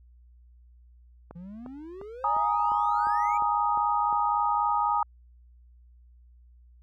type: click train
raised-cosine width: 1 ms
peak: -28 dBFS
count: 9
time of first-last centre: 1.31-4.127 s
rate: 2.84 Hz
type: exponential sweep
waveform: triangle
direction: up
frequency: 166 to 2382 Hz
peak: -37 dBFS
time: 1.35-3.38 s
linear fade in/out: 10 ms
type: chord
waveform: sine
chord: Ab suspended second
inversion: none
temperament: just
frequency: 830.6 / 934.4 / 1245.9 Hz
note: Ab5 / Bb5 / Eb6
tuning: 0 / +4 / +2 cents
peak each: -27 dBFS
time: 2.24-5.03 s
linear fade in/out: 2 ms
effects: added 60 Hz sine -52 dBFS peak until 6.82 s